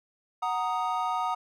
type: chord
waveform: triangle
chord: D# minor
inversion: first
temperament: equal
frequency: 740 / 932.3 / 1244.5 Hz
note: F#5 / A#5 / D#6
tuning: 0 / 0 / 0 cents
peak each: -29 dBFS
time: 0.42-1.35 s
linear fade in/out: 10 ms
effects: none